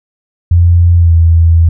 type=tone with pitch glide; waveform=sine; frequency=86.3 to 82.98 Hz; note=F2 to E2; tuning=-20 to +12 cents; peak=-3 dBFS; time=0.51-1.69 s; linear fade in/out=5 ms; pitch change=-68 cents; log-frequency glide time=0.97-1.13 s; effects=none

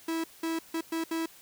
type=tone bursts at uneven times; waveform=45% pulse; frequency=326.8 Hz; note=E4; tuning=15 cents flat; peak=-29 dBFS; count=5; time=0.08-0.24 / 0.43-0.59 / 0.74-0.81 / 0.92-1.04 / 1.11-1.26 s; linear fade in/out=5 ms; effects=white hiss -54 dBFS RMS until 1.41 s

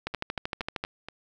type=two click trains; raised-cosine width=0.3 ms; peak=-14 / -22 dBFS; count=11 / 5; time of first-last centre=0.07-0.839 / 0.14-1.086 s; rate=13 / 4.23 Hz; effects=none

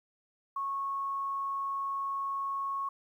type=tone; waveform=sine; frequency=1100 Hz; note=C#6; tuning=14 cents flat; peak=-31 dBFS; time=0.56-2.89 s; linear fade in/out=5 ms; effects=11-bit

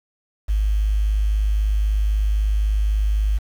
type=tone; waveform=sine; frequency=51.91 Hz; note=G#1; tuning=in tune; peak=-16 dBFS; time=0.48-3.39 s; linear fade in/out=20 ms; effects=7-bit

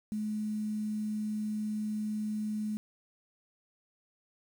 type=tone with quantisation; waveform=sine; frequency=213.1 Hz; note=G#3; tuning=45 cents sharp; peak=-31 dBFS; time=0.12-2.77 s; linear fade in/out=0 ms; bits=9; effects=none

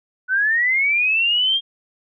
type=linear sweep; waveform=sine; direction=up; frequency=1480 to 3243 Hz; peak=-15 dBFS; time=0.28-1.61 s; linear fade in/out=50 ms; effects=none

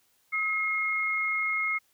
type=tone pair together; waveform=sine; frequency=1279 / 2151 Hz; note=D#6 / C7; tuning=+47 / +47 cents; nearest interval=major sixth; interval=900 cents; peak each=-33 / -26 dBFS; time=0.32-1.79 s; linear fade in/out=20 ms; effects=white hiss -68 dBFS RMS until 1.93 s

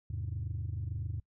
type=chord; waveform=sine; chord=E augmented; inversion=none; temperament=equal with one note detuned; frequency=81.88 / 103.83 / 130.81 Hz; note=E2 / G#2 / B#2; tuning=-11 / 0 / 0 cents; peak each=-37 / -36 / -40 dBFS; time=0.1-1.2 s; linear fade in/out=5 ms; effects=noise-tail reverb RT60 0.1 s tail -22 dB re dry + tanh soft clip ceiling -29 dBFS

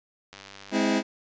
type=click train; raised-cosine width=0.2 ms; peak=-26 dBFS; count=39; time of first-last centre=0.33-0.716 s; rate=98.5 Hz
type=chord; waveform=sawtooth; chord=Ab augmented; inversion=none; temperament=just; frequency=207.7 / 259.6 / 324.5 Hz; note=Ab3 / C4 / E4; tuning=0 / -13 / -27 cents; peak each=-22 dBFS; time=0.71-1.03 s; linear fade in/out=50 ms
effects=resampled to 16000 Hz

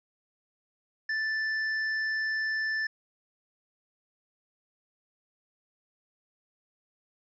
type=tone with tanh clipping; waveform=triangle; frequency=1760 Hz; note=A6; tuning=in tune; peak=-29 dBFS; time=1.09-2.87 s; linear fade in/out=5 ms; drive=12 dB; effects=resampled to 16000 Hz

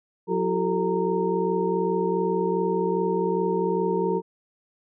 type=tone cluster; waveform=sine; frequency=181.4 / 340.7 / 385.5 / 448.1 / 925 Hz; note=F#3 / F4 / G4 / A4 / A#5; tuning=-34 / -43 / -29 / +32 / -14 cents; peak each=-28 / -30 / -26 / -26 / -30 dBFS; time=0.27-4.22 s; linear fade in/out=50 ms; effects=none

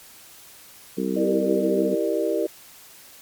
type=harmonic tone; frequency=64.6 Hz; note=C2; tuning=21 cents flat; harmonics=3 / 4 / 5 / 6 / 7; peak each=-27 / -28 / -29 / -30 / -30 dBFS; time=0.97-1.95 s; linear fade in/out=10 ms
type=chord; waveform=sine; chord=E half-diminished seventh; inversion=none; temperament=equal with one note detuned; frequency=329.6 / 392 / 466.2 / 596.6 Hz; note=E4 / G4 / Bb4 / D5; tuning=0 / 0 / 0 / +27 cents; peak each=-26 dBFS; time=1.16-2.47 s; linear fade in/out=10 ms
effects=white hiss -47 dBFS RMS until 3.21 s + MP3 96 kbps

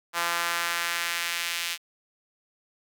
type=tone with high-pass filter sweep; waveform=sawtooth; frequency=171 Hz; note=F3; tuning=36 cents flat; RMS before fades=-29 dBFS; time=0.13-1.78 s; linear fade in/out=50 ms; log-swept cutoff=1100 to 2700 Hz; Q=1.3; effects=none

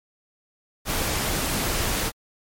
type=noise; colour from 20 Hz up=pink; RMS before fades=-25 dBFS; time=0.85-2.12 s; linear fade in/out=50 ms; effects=MP3 64 kbps

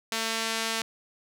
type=tone with band-pass filter; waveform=sawtooth; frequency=224.9 Hz; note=A3; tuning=38 cents sharp; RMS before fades=-30 dBFS; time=0.12-0.82 s; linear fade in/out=2 ms; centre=4700 Hz; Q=0.57; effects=none

